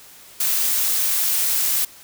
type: noise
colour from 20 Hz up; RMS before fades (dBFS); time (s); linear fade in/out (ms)
blue; -20; 0.4-1.85; 5
effects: white hiss -45 dBFS RMS until 2.03 s